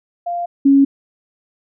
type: tone pair in turn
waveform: sine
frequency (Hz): 696 / 276.2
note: F5 / C#4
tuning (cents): -6 / -6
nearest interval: octave + major third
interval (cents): 1600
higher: first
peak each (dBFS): -19 / -7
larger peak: second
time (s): 0.26-0.46 / 0.65-0.85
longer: neither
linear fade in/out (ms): 10
effects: none